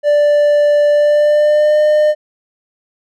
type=tone with pitch glide; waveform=triangle; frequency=587.3 to 604.9 Hz; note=D5 to D#5; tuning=0 to -49 cents; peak=-6 dBFS; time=0.03-2.15 s; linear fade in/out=50 ms; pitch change=+51 cents; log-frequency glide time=0.9-1.8 s; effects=none